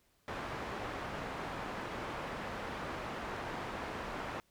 white low-pass noise, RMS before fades -41 dBFS, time 0.28-4.4 s, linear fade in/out 0 ms, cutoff 1300 Hz, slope 12 dB/octave, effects pink hiss -72 dBFS RMS until 4.5 s

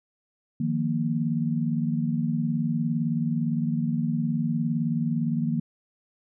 sine chord, Eb suspended second, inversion none, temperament just, 155.56 / 175.01 / 233.3 Hz, Eb3 / F3 / Bb3, 0 / +4 / +2 cents, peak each -27 / -30 / -26 dBFS, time 0.6-5.6 s, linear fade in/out 5 ms, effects none

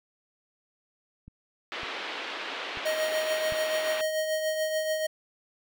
clicks, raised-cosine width 5 ms, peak -34 / -34 / -34 / -28 dBFS, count 4, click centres 1.28 / 1.833 / 2.773 / 3.523 s
white band-pass noise, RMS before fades -36 dBFS, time 1.72-4.01 s, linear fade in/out 0 ms, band 300 to 3400 Hz, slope 24 dB/octave
square tone with tremolo, 626 Hz, D#5, 10 cents sharp, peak -25 dBFS, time 2.85-5.07 s, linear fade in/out 10 ms, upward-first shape triangle, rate 6.9 Hz, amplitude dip 50%
effects none

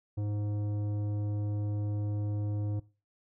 sine tone with tanh clipping, 103.83 Hz, G#2, in tune, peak -32 dBFS, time 0.17-2.8 s, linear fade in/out 10 ms, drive 12 dB, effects noise-tail reverb RT60 0.3 s tail -18 dB re dry

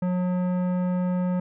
sine tone with tanh clipping, 180.8 Hz, F#3, 40 cents flat, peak -24 dBFS, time 0.02-1.4 s, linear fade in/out 5 ms, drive 14 dB, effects none

